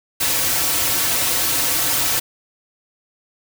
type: noise with comb filter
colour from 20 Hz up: white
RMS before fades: -19 dBFS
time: 0.2-2.2 s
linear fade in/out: 10 ms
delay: 4.9 ms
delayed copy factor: -0.85
effects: none